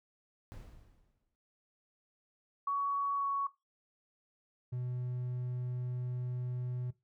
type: noise with exponential decay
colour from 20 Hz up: brown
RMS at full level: -45 dBFS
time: 0.52-1.35 s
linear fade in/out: 0 ms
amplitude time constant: 180 ms
type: tone with pitch glide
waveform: sine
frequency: 1123 to 1114.6 Hz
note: C#6 to C#6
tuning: +22 to +9 cents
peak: -30 dBFS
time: 2.67-3.47 s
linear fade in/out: 5 ms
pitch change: -13 cents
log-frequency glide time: 3.16-3.26 s
type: tone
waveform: triangle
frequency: 124.4 Hz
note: B2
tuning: 13 cents sharp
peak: -33 dBFS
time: 4.72-6.91 s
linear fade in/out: 10 ms
effects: noise-tail reverb RT60 0.2 s tail -17 dB re dry